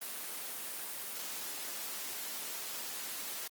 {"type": "high-pass noise", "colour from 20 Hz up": "white", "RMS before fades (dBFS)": -41, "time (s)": [0.01, 3.48], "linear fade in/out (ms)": 10, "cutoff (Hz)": 230, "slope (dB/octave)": 12, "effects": ["Opus 24 kbps"]}